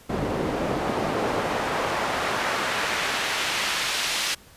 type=noise with band-pass filter sweep; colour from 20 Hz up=pink; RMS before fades=-26 dBFS; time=0.09-4.35 s; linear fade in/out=10 ms; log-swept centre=300 to 4000 Hz; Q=0.73; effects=pink hiss -51 dBFS RMS until 4.56 s + resampled to 32000 Hz